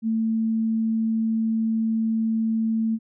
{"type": "tone", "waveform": "sine", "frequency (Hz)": 223.3, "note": "A3", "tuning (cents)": 26, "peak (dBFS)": -20, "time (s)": [0.02, 2.99], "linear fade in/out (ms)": 50, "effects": []}